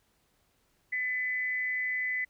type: tone with amplitude modulation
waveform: sine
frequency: 2008 Hz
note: B6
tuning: 28 cents sharp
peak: -26 dBFS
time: 0.92-2.25 s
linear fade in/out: 10 ms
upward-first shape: sine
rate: 232 Hz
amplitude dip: 55%
effects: pink hiss -71 dBFS RMS until 2.29 s